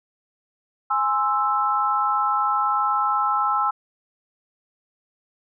sine chord, Ab augmented, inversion none, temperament equal, 830.6 / 1046.5 / 1318.5 Hz, Ab5 / C6 / E6, 0 / 0 / 0 cents, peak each -24 / -25 / -21 dBFS, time 0.9-3.71 s, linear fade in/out 10 ms, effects none

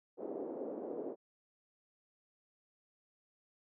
white band-pass noise, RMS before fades -42 dBFS, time 0.17-1.16 s, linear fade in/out 50 ms, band 290 to 510 Hz, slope 24 dB/octave, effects none

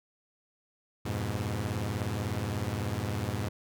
sawtooth chord, F diminished, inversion none, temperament equal, 87.31 / 103.83 / 123.47 Hz, F2 / Ab2 / Cb3, 0 / 0 / 0 cents, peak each -33 / -29 / -32 dBFS, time 1.05-3.49 s, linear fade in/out 10 ms, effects none

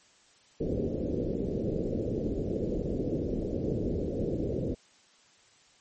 white low-pass noise, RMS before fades -31 dBFS, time 0.6-4.75 s, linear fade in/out 10 ms, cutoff 510 Hz, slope 48 dB/octave, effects white hiss -61 dBFS RMS until 5.8 s + MP3 32 kbps

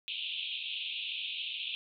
white band-pass noise, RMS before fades -38 dBFS, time 0.08-1.75 s, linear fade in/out 0 ms, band 2500 to 3700 Hz, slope 96 dB/octave, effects none

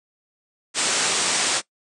white low-pass noise, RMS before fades -22 dBFS, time 0.74-1.62 s, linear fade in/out 50 ms, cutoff 9100 Hz, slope 96 dB/octave, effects noise-tail reverb RT60 0.1 s tail -20 dB re dry + high-pass 200 Hz 12 dB/octave

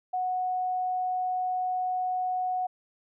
sine tone, 736 Hz, F#5, 9 cents flat, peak -26 dBFS, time 0.13-2.67 s, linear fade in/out 10 ms, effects none

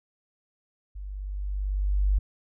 sine tone with level ramp, 49 Hz, G1, in tune, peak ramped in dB -35 to -18 dBFS, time 0.95-2.19 s, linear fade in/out 10 ms, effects none

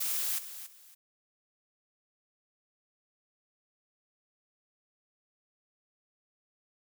blue noise with echo, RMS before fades -32 dBFS, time 0-0.39 s, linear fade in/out 10 ms, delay 280 ms, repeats 2, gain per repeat -12 dB, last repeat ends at 0.95 s, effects none

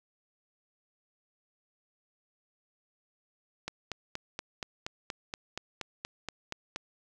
click train, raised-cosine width 0.2 ms, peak -18 dBFS, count 14, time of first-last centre 3.68-6.761 s, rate 4.22 Hz, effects none

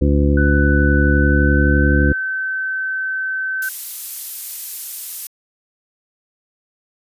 harmonic tone, 71.7 Hz, D2, 41 cents flat, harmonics 1 / 2 / 3 / 4 / 5 / 7, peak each -14 / -20 / -21 / -19 / -23 / -24 dBFS, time 0.01-2.13 s, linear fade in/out 10 ms
sine tone with pitch glide, 1494 to 1536 Hz, F#6 to G6, +16 to -36 cents, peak -19 dBFS, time 0.37-3.69 s, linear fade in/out 5 ms, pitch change +48 cents, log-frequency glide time 1.12-2.03 s
violet noise, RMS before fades -25 dBFS, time 3.62-5.27 s, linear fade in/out 2 ms
effects resampled to 32000 Hz

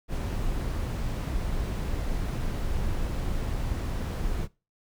brown noise, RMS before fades -29 dBFS, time 0.08-4.48 s, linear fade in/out 50 ms, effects noise-tail reverb RT60 0.3 s tail -22 dB re dry

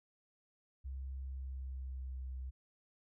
sine tone with pitch glide, 66.4 to 64.58 Hz, C2 to C2, +26 to -22 cents, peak -40 dBFS, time 0.84-2.51 s, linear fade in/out 20 ms, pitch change -48 cents, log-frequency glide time 1.18-2.22 s, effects none

